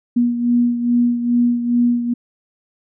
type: beating tone pair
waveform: sine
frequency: 240 / 242.4 Hz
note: B3 / B3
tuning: -49 / -32 cents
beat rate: 2.4 Hz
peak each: -14 / -21 dBFS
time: 0.16-2.14 s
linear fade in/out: 10 ms
effects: none